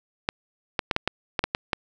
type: clicks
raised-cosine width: 0.3 ms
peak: -6 dBFS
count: 9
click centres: 0.289 / 0.792 / 0.912 / 0.964 / 1.076 / 1.392 / 1.44 / 1.549 / 1.732 s
effects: none